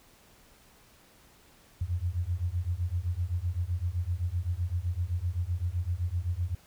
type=beating tone pair; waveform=sine; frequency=84.2 / 92 Hz; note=E2 / F#2; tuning=+37 / -9 cents; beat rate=7.8 Hz; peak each=-31 dBFS; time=1.81-6.55 s; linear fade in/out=5 ms; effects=pink hiss -59 dBFS RMS until 6.66 s